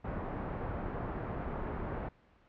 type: low-pass noise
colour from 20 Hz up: pink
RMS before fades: -38 dBFS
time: 0.04-2.09 s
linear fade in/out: 10 ms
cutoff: 1300 Hz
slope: 12 dB/octave
effects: pink hiss -64 dBFS RMS until 2.48 s + low-pass 2000 Hz 12 dB/octave